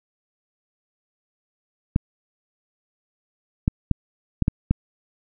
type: clicks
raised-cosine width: 5 ms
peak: -5 dBFS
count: 6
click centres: 1.961 / 3.679 / 3.913 / 4.423 / 4.481 / 4.71 s
effects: none